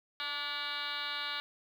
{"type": "tone with frequency modulation", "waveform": "sine", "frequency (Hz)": 2581, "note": "E7", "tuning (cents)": -37, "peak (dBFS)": -34, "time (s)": [0.2, 1.4], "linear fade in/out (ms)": 0, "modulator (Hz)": 284, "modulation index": 5.5, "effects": ["10-bit"]}